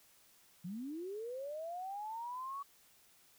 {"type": "linear sweep", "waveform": "sine", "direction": "up", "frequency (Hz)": [164.81, 1136], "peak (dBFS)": -40, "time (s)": [0.64, 2.63], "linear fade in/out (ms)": 10, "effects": ["white hiss -66 dBFS RMS until 3.38 s"]}